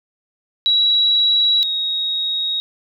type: tone pair in turn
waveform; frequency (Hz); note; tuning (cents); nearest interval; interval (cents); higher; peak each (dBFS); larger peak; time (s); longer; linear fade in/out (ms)
sine; 3892 / 3772; B7 / A#7; -26 / +20; minor second; 54; first; -12 / -18; first; 0.66-1.63 / 1.63-2.6; neither; 0
effects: 9-bit